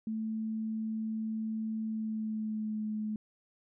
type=tone with pitch glide; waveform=sine; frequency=220 to 214.4 Hz; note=A3 to A3; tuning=0 to -45 cents; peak=-32 dBFS; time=0.07-3.16 s; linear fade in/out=2 ms; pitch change=-45 cents; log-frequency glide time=1.85-2.85 s; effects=none